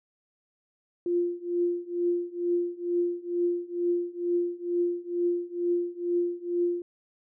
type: tone with tremolo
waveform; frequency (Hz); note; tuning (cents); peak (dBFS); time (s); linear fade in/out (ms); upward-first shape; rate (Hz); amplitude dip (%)
sine; 349.2; F4; 0; -21; 1.06-6.82; 2; triangle; 2.2; 95
effects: none